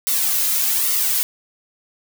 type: noise with flanger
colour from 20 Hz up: blue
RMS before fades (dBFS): -19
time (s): 0.07-1.23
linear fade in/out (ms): 0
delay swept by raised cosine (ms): 1.2 to 2.7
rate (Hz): 1.2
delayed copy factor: -0.7
effects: none